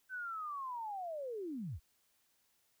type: linear sweep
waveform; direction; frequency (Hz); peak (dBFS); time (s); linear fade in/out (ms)
sine; down; 1541 to 51.5; -39; 0.09-1.8; 50
effects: white hiss -75 dBFS RMS until 2.8 s